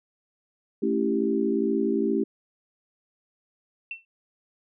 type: chord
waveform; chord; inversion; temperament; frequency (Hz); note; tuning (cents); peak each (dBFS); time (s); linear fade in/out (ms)
sine; A dominant seventh; none; equal; 220 / 277.2 / 329.6 / 392; A3 / C#4 / E4 / G4; 0 / 0 / 0 / 0; -27 / -28 / -28 / -26; 0.82-2.24; 10
type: tone with exponential decay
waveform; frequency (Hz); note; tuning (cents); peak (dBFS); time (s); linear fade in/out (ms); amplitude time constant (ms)
sine; 2693; E7; +36; -28; 3.91-4.05; 2; 30
effects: none